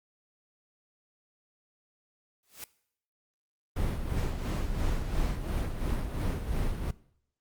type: noise with exponential growth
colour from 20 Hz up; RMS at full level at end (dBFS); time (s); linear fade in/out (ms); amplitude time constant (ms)
white; -38; 2.43-2.64; 1; 44
type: noise with tremolo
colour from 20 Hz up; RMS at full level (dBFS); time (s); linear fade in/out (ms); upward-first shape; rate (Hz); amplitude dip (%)
brown; -28; 3.76-6.91; 5; sine; 2.9; 55
effects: noise-tail reverb RT60 0.7 s tail -20 dB re dry + Opus 48 kbps